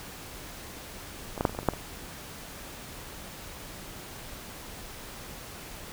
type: clicks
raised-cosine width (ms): 1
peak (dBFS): -20 / -12 / -7 / -23 / -25 / -17 / -28 / -7 / -23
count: 9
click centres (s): 1.378 / 1.409 / 1.452 / 1.495 / 1.549 / 1.589 / 1.631 / 1.687 / 1.736
effects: pink hiss -43 dBFS RMS until 5.92 s